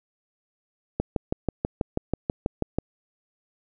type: click train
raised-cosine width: 2 ms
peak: -10 dBFS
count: 12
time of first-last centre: 1-2.786 s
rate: 6.16 Hz
effects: none